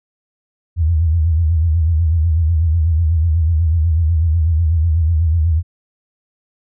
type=tone with vibrato; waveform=sine; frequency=81.3 Hz; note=E2; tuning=23 cents flat; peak=-11 dBFS; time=0.76-5.63 s; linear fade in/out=50 ms; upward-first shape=sine; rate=8.1 Hz; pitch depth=110 cents each way; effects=none